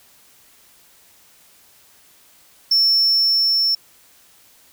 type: tone with level ramp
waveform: triangle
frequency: 5400 Hz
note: E8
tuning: 41 cents sharp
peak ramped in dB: -11 to -14 dBFS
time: 2.71-3.75 s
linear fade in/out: 5 ms
effects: white hiss -52 dBFS RMS until 4.72 s